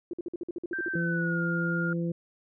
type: tone bursts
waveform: sine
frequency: 346.2 Hz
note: F4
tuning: 15 cents flat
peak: -30 dBFS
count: 12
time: 0.11-0.959 s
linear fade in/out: 2 ms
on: 24 ms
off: 51 ms
type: tone with pitch glide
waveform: sine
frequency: 1568 to 1413.2 Hz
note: G6 to F6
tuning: 0 to +20 cents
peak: -30 dBFS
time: 0.73-1.93 s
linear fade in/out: 2 ms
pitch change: -180 cents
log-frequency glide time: 0.88-1.42 s
type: harmonic tone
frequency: 169.7 Hz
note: F3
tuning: 49 cents flat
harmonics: 1 / 2 / 3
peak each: -28 / -34 / -38 dBFS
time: 0.95-2.12 s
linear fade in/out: 5 ms
effects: none